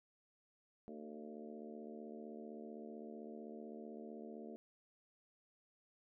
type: harmonic tone with a mistuned harmonic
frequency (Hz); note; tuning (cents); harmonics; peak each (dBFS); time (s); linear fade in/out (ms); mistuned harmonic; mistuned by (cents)
75.7; D#2; -47; 3 / 4 / 5 / 6 / 7 / 8 / 9; -51 / -56 / -55 / -55 / -61 / -59 / -60; 0.88-4.56; 0; 6; -31
effects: none